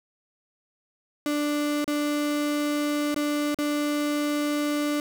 35% pulse tone with dropouts, 294.3 Hz, D4, 4 cents sharp, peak -22 dBFS, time 1.26-5 s, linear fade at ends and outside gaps 1 ms, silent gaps 1.844-1.878 / 3.144-3.162 / 3.545-3.587 s, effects none

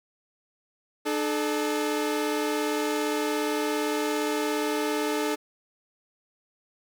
sawtooth tone pair together, 300 / 431.3 Hz, D4 / A4, +37 / -35 cents, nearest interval tritone, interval 628 cents, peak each -24 dBFS, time 1.05-5.36 s, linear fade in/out 20 ms, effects none

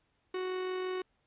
45% pulse tone with amplitude modulation, 370 Hz, F#4, in tune, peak -32 dBFS, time 0.34-1.02 s, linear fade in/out 5 ms, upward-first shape sine, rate 45.9 Hz, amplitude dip 25%, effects pink hiss -75 dBFS RMS until 1.26 s + resampled to 8000 Hz

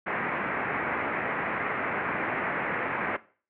white low-pass noise, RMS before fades -30 dBFS, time 0.06-3.17 s, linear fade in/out 10 ms, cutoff 2200 Hz, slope 48 dB/octave, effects noise-tail reverb RT60 0.4 s tail -18 dB re dry + high-pass 150 Hz 12 dB/octave

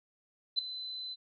sine tone with ADSR envelope, 4031 Hz, B7, 35 cents sharp, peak -23 dBFS, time 0.56-1.16 s, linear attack 28 ms, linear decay 3 ms, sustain -15 dB, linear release 34 ms, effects none

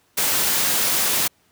white noise, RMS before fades -20 dBFS, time 0.17-1.28 s, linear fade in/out 10 ms, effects pink hiss -61 dBFS RMS until 1.51 s + high-pass 100 Hz 12 dB/octave

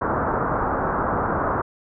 white low-pass noise, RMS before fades -23 dBFS, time 0.01-1.62 s, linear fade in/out 10 ms, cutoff 1400 Hz, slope 48 dB/octave, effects none

